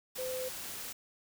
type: tone in noise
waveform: sine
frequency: 512 Hz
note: C5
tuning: 38 cents flat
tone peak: -35 dBFS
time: 0.18-0.49 s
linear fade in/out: 10 ms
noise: white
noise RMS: -42 dBFS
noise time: 0.15-0.93 s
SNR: +4 dB
effects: none